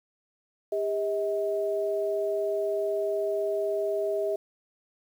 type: tone pair together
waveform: sine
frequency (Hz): 401.8 / 637.8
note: G4 / D#5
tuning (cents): +43 / +43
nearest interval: minor sixth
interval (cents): 800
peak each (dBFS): -28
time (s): 0.72-4.36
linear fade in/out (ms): 5
effects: 9-bit